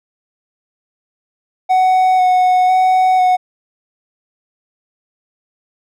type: tone with vibrato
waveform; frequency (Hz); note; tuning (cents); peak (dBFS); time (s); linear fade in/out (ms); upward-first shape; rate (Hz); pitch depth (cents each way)
triangle; 740; F#5; 0; -7; 1.69-3.37; 20; square; 1; 12
effects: none